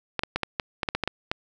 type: clicks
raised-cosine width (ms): 0.3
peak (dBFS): -9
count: 11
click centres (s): 0.193 / 0.235 / 0.36 / 0.433 / 0.598 / 0.832 / 0.888 / 0.95 / 1.037 / 1.076 / 1.315
effects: none